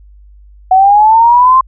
sine linear sweep, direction up, 740 to 1058 Hz, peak -3 dBFS, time 0.71-1.61 s, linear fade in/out 5 ms, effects added 50 Hz sine -36 dBFS peak until 1.67 s

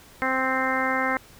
harmonic tone, 261.6 Hz, C4, in tune, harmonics 1 / 2 / 3 / 4 / 5 / 6 / 7 / 8, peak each -30 / -30 / -30 / -30 / -30 / -30 / -30 / -30 dBFS, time 0.22-1.17 s, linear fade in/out 0 ms, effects pink hiss -50 dBFS RMS until 1.39 s

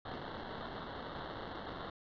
violet noise with sample-and-hold, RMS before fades -44 dBFS, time 0.05-1.9 s, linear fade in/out 5 ms, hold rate 2450 Hz, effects resampled to 11025 Hz

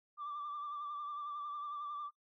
sine tone with vibrato, 1174 Hz, D6, 1 cent flat, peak -38 dBFS, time 0.17-2.11 s, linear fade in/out 50 ms, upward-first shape sine, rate 11 Hz, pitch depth 38 cents each way, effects noise-tail reverb RT60 0.1 s tail -26 dB re dry + tanh soft clip ceiling -37 dBFS

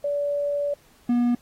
sine / triangle tone pair in turn, 576 / 241.3 Hz, D5 / B3, -34 / -40 cents, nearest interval octave + minor third, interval 1506 cents, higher first, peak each -22 / -16 dBFS, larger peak second, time 0.04-0.74 / 1.09-1.35 s, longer first, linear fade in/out 5 ms, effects pink hiss -58 dBFS RMS until 1.41 s + AAC 48 kbps

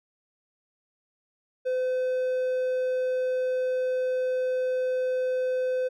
triangle tone, 510 Hz, C5, 44 cents flat, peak -22 dBFS, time 1.65-5.89 s, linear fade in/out 20 ms, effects none

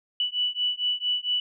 sine beating tone pair, 2960 / 2964.4 Hz, F#7 / F#7, 0 / +3 cents, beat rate 4.4 Hz, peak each -27 dBFS, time 0.2-1.4 s, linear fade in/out 2 ms, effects none

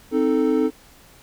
triangle chord, A diminished, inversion first, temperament equal, 261.6 / 311.1 / 440 Hz, C4 / Eb4 / A4, 0 / 0 / 0 cents, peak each -19 dBFS, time 0.11-0.71 s, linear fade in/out 50 ms, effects pink hiss -50 dBFS RMS until 1.22 s

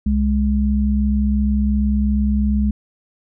sine tone pair together, 65.64 / 208.4 Hz, C2 / G#3, +6 / +6 cents, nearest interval octave + minor sixth, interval 2000 cents, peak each -17 dBFS, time 0.06-2.71 s, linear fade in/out 5 ms, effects none

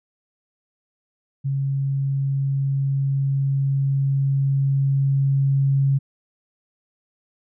sine tone with level ramp, 137.3 Hz, C#3, 16 cents flat, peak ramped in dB -20 to -15 dBFS, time 1.44-5.99 s, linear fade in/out 20 ms, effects none

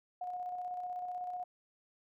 sine tone with tremolo, 723 Hz, F#5, 40 cents flat, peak -36 dBFS, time 0.21-1.44 s, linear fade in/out 5 ms, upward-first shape square, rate 16 Hz, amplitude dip 30%, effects none

